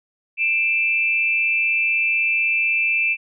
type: tone pair together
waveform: sine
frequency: 2372 / 2636 Hz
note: D7 / E7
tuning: +17 / -1 cents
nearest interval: major second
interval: 182 cents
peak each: -20 / -19 dBFS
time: 0.37-3.17 s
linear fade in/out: 50 ms
effects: none